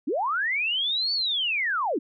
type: linear two-way sweep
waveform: sine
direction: up then down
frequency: 233.1 to 4544 to 233.1 Hz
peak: -23 dBFS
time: 0.07-1.99 s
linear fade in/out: 10 ms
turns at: 1.13 s
effects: none